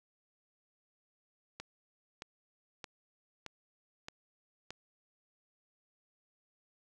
click train, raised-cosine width 0.2 ms, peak -25 dBFS, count 6, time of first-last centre 1.6-4.706 s, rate 1.61 Hz, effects none

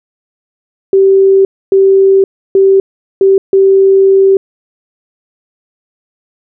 sine tone bursts at uneven times, 387.6 Hz, G4, 20 cents flat, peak -3 dBFS, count 5, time 0.93-1.45 / 1.72-2.24 / 2.55-2.8 / 3.21-3.38 / 3.53-4.37 s, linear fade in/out 2 ms, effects none

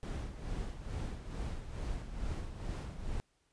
brown noise with tremolo, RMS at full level -37 dBFS, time 0.03-3.2 s, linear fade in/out 0 ms, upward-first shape sine, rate 2.3 Hz, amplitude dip 60%, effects pink hiss -75 dBFS RMS until 3.52 s + resampled to 22050 Hz

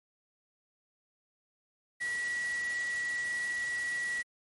sine tone in noise, 1936 Hz, B6, 35 cents flat, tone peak -31 dBFS, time 2-4.23 s, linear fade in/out 20 ms, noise white, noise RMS -44 dBFS, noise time 2-4.23 s, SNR +10 dB, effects MP3 48 kbps

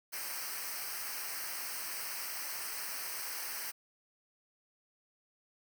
white noise with comb filter, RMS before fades -40 dBFS, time 0.12-3.72 s, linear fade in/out 20 ms, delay 0.28 ms, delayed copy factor -0.85, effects none

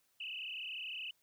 sine tone with frequency modulation, 2780 Hz, F7, 9 cents flat, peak -40 dBFS, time 0.2-1.11 s, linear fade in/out 5 ms, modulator 33.2 Hz, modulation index 7.1, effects white hiss -75 dBFS RMS until 1.22 s

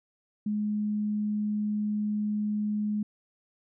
sine tone, 210 Hz, G#3, 19 cents sharp, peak -26 dBFS, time 0.46-3.03 s, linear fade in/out 5 ms, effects none

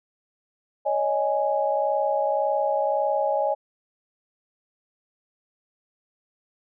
sine chord, C# suspended second, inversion none, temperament equal with one note detuned, 560.5 / 622.3 / 830.6 Hz, C#5 / D#5 / G#5, +19 / 0 / 0 cents, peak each -25 dBFS, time 0.85-3.55 s, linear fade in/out 20 ms, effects none

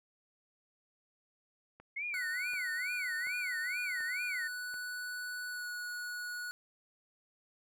click train, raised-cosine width 0.5 ms, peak -38 dBFS, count 5, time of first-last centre 1.8-4.741 s, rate 1.36 Hz
sine tone with vibrato, 2100 Hz, C7, 6 cents sharp, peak -35 dBFS, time 1.96-4.48 s, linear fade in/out 10 ms, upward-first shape sine, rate 2.3 Hz, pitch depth 260 cents each way
square tone with pitch glide, 1480 to 1462.2 Hz, F#6 to F#6, 0 to -21 cents, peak -39 dBFS, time 2.14-6.51 s, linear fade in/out 0 ms, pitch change -21 cents, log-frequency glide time 5.49-5.68 s
effects none

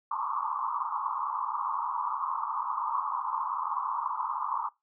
white band-pass noise, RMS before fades -32 dBFS, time 0.11-4.69 s, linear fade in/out 5 ms, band 880 to 1200 Hz, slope 96 dB/octave, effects noise-tail reverb RT60 0.2 s tail -21 dB re dry

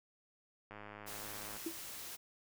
click train, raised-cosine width 0.5 ms, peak -34 dBFS, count 90, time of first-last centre 0.71-1.566 s, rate 104 Hz
white noise, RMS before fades -47 dBFS, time 1.06-2.17 s, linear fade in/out 20 ms
sine tone with exponential decay, 329.6 Hz, E4, in tune, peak -33 dBFS, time 1.66-1.77 s, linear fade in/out 5 ms, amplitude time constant 23 ms
effects none

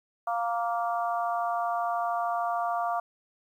harmonic tone, 233.1 Hz, A#3, in tune, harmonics 3 / 4 / 5 / 6, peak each -28 / -35 / -32 / -40 dBFS, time 0.27-3 s, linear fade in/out 5 ms, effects 10-bit

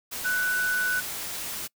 sine tone in noise, 1488 Hz, F#6, 9 cents sharp, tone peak -23 dBFS, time 0.24-1.01 s, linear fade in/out 20 ms, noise white, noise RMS -34 dBFS, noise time 0.11-1.68 s, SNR +8 dB, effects noise-tail reverb RT60 0.1 s tail -25 dB re dry

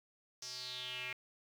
square tone with band-pass filter sweep, 126 Hz, B2, 35 cents sharp, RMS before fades -44 dBFS, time 0.42-1.13 s, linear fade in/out 2 ms, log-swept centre 5700 to 2300 Hz, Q 5.7, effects 10-bit

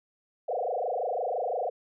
sine tone with frequency modulation, 610 Hz, D#5, 34 cents flat, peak -27 dBFS, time 0.48-1.7 s, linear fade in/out 10 ms, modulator 25.9 Hz, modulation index 5.5, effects none

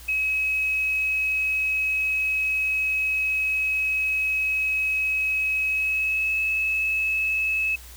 sine tone with pitch glide, 2556 to 2589 Hz, D#7 to E7, +46 to -32 cents, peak -21 dBFS, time 0.08-7.76 s, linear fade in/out 10 ms, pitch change +22 cents, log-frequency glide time 5.67-6.36 s, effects added 60 Hz sine -43 dBFS peak until 7.96 s + white hiss -46 dBFS RMS until 7.96 s

